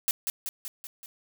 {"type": "noise with echo", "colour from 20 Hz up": "blue", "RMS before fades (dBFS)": -25, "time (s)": [0.08, 0.11], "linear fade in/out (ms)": 0, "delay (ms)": 190, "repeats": 5, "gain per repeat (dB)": -4, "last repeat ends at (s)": 1.06, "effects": []}